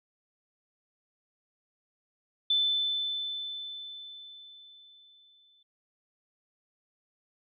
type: tone with exponential decay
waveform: sine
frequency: 3520 Hz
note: A7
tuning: in tune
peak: -22 dBFS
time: 2.5-5.63 s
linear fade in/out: 5 ms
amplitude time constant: 680 ms
effects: none